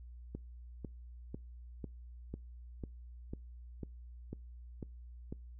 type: click train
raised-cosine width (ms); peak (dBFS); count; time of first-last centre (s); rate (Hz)
3; -28; 11; 0.35-5.325; 2.01
effects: noise-tail reverb RT60 0.3 s tail -26 dB re dry + added 60 Hz sine -48 dBFS peak until 5.59 s